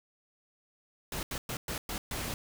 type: noise bursts at uneven times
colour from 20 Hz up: pink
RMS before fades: -36 dBFS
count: 6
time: 1.12-1.23 / 1.31-1.38 / 1.49-1.57 / 1.68-1.78 / 1.89-1.98 / 2.11-2.34 s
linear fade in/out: 2 ms
effects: none